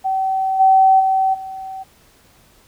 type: tone with level steps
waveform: sine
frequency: 765 Hz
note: G5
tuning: 42 cents flat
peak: -16 / -8 / -13 / -27 dBFS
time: 0.04-1.84 s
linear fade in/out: 20 ms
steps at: 0.59 / 0.99 / 1.33 s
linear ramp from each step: 20 ms
effects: pink hiss -52 dBFS RMS until 2.67 s